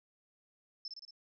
sine tone with echo, 5274 Hz, E8, in tune, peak -39 dBFS, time 0.85-0.88 s, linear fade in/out 2 ms, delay 57 ms, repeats 4, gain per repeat -3 dB, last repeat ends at 1.108 s, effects none

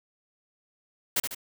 white noise with echo, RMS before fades -25 dBFS, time 1.16-1.2 s, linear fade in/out 5 ms, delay 74 ms, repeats 2, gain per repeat -6 dB, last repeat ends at 1.348 s, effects none

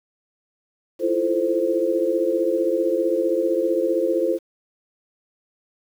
sine chord, F major seventh, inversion third, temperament equal with one note detuned, 329.6 / 345 / 440 / 523.3 Hz, E4 / F4 / A4 / C5, 0 / -21 / 0 / 0 cents, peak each -26 / -23 / -25 / -22 dBFS, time 0.99-4.39 s, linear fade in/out 50 ms, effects 8-bit

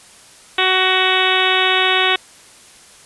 harmonic tone, 373.7 Hz, F#4, 17 cents sharp, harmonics 1 / 2 / 3 / 4 / 5 / 6 / 7 / 8 / 9 / 10, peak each -22 / -22 / -22 / -22 / -22 / -22 / -22 / -22 / -22 / -22 dBFS, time 0.58-2.16 s, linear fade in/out 5 ms, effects white hiss -44 dBFS RMS until 3.05 s + resampled to 24000 Hz

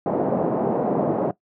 white band-pass noise, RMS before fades -22 dBFS, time 0.06-1.31 s, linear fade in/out 2 ms, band 150 to 690 Hz, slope 24 dB/octave, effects noise-tail reverb RT60 0.1 s tail -17 dB re dry

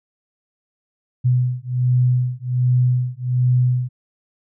sine beating tone pair, 124.5 / 125.8 Hz, B2 / B2, +14 / +32 cents, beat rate 1.3 Hz, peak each -18 dBFS, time 1.24-3.89 s, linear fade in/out 20 ms, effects none

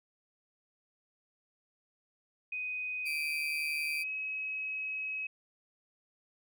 sine tone with pitch glide, 2500 to 2555 Hz, D#7 to D#7, +8 to +45 cents, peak -34 dBFS, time 2.52-5.27 s, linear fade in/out 5 ms, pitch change +37 cents, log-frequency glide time 3.99-4.08 s
35% pulse tone, 2349 Hz, D7, in tune, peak -33 dBFS, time 3.05-4.04 s, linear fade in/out 20 ms
effects none

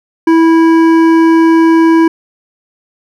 triangle tone with hard clipping, 327.7 Hz, E4, 10 cents flat, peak -6 dBFS, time 0.27-2.08 s, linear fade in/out 5 ms, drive 15 dB, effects none

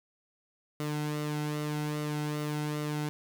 sawtooth tone with flanger, 149.9 Hz, D3, 36 cents sharp, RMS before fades -33 dBFS, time 0.8-3.09 s, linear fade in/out 0 ms, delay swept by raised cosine 1.2 to 1.75 ms, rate 2.5 Hz, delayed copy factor -0.55, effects none

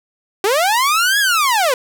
sawtooth linear two-way sweep, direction up then down, 372 to 1699 to 477.7 Hz, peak -9 dBFS, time 0.44-1.74 s, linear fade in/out 2 ms, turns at 1.19 s, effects 8-bit

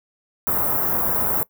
white band-stop noise, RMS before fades -21 dBFS, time 0.47-1.43 s, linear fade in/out 0 ms, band 1300 to 14000 Hz, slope 24 dB/octave, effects noise-tail reverb RT60 0.1 s tail -20 dB re dry

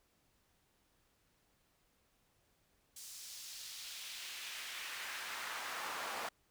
brown noise with high-pass filter sweep, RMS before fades -45 dBFS, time 2.96-6.29 s, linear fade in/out 5 ms, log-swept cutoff 6600 to 870 Hz, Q 1.2, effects pink hiss -75 dBFS RMS until 6.5 s

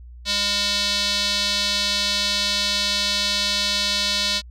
square tone with band-pass filter, 203 Hz, G#3, 39 cents flat, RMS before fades -22 dBFS, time 0.25-4.42 s, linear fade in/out 50 ms, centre 4200 Hz, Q 3.2, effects added 60 Hz sine -38 dBFS peak until 4.5 s

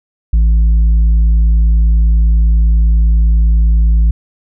sine tone with tanh clipping, 55 Hz, A1, in tune, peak -7 dBFS, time 0.33-4.11 s, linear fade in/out 5 ms, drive 4 dB, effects none

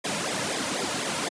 pink noise with flanger, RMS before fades -28 dBFS, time 0.04-1.29 s, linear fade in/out 10 ms, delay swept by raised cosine 0.69 to 2.69 ms, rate 4 Hz, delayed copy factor -1, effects high-pass 200 Hz 12 dB/octave + resampled to 22050 Hz

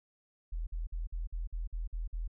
sine tone bursts, 41.2 Hz, E1, in tune, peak -33 dBFS, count 9, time 0.52-2.278 s, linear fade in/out 10 ms, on 150 ms, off 51 ms, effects none

